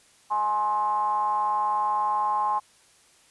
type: ring-modulated tone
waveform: triangle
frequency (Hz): 110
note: A2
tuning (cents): 0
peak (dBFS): -17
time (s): 0.3-2.6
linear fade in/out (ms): 20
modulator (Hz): 948
effects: white hiss -58 dBFS RMS until 3.3 s + resampled to 24000 Hz